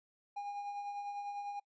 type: tone with tremolo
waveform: triangle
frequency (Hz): 813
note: G#5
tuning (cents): -37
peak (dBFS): -35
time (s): 0.36-1.6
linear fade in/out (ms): 10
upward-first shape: triangle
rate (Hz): 10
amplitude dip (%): 45
effects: noise-tail reverb RT60 0.1 s tail -24 dB re dry + resampled to 16000 Hz